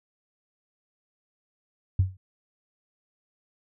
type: tone with exponential decay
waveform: sine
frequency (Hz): 93.7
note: F#2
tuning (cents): +22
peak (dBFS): -14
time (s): 1.99-2.17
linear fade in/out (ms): 5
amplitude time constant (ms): 39
effects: tanh soft clip ceiling -11 dBFS